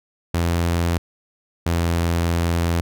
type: tone pair in turn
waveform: sawtooth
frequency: 85.2 / 84.77 Hz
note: F2 / E2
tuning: -42 / +49 cents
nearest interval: unison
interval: 9 cents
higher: first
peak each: -14 dBFS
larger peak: neither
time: 0.34-0.98 / 1.66-2.81 s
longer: second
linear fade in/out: 5 ms
effects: none